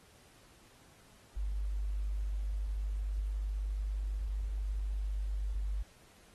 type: tone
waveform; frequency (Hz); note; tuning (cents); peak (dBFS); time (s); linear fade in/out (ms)
sine; 50.1; G1; +38; -32; 1.36-5.83; 10
effects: pink hiss -62 dBFS RMS until 6.34 s + AAC 32 kbps